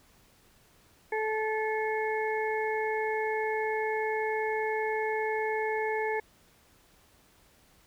harmonic tone, 434.9 Hz, A4, 20 cents flat, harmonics 1 / 2 / 4 / 5, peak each -30 / -33 / -36 / -37 dBFS, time 1.12-6.2 s, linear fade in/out 5 ms, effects pink hiss -62 dBFS RMS until 7.86 s

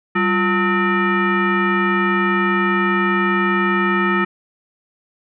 sine tone with frequency modulation, 740 Hz, F#5, in tune, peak -14 dBFS, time 0.15-4.25 s, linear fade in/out 10 ms, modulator 545 Hz, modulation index 2.5, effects none

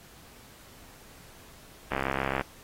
click train, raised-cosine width 0.5 ms, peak -13 dBFS, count 34, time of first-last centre 1.92-2.41 s, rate 67.3 Hz, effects pink hiss -53 dBFS RMS until 2.63 s + AAC 48 kbps

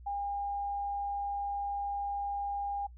sine tone, 807 Hz, G#5, 50 cents flat, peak -32 dBFS, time 0.06-2.87 s, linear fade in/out 10 ms, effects noise-tail reverb RT60 0.1 s tail -24 dB re dry + added 60 Hz sine -48 dBFS peak until 2.97 s

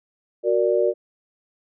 sine chord, Gb augmented, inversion none, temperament equal, 370 / 466.2 / 587.3 Hz, Gb4 / Bb4 / D5, 0 / 0 / 0 cents, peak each -21 dBFS, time 0.43-0.94 s, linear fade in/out 50 ms, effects none

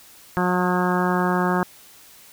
harmonic tone, 180.4 Hz, F#3, 44 cents flat, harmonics 1 / 2 / 3 / 4 / 5 / 6 / 7 / 8 / 9, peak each -22 / -25 / -31 / -28 / -27 / -29 / -29 / -33 / -30 dBFS, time 0.37-1.63 s, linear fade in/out 0 ms, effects white hiss -48 dBFS RMS until 2.32 s

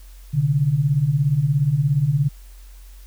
sine beating tone pair, 129.3 / 146.3 Hz, C3 / D3, -20 / -6 cents, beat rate 17 Hz, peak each -21 / -17 dBFS, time 0.33-2.29 s, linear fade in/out 20 ms, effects added 45 Hz sine -39 dBFS peak until 3.06 s + white hiss -53 dBFS RMS until 3.06 s

